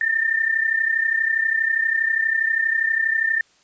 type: tone pair together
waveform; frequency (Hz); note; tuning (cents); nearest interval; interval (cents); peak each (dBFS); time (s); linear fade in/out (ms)
sine; 1791.6 / 1824; A6 / A#6; +31 / -38; unison; 31; -19 / -23; 0.01-3.41; 2
effects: white hiss -58 dBFS RMS until 3.63 s + resampled to 16000 Hz